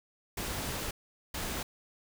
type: noise bursts at uneven times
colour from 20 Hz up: pink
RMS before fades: -36 dBFS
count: 2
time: 0.37-0.91 / 1.34-1.63 s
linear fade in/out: 5 ms
effects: none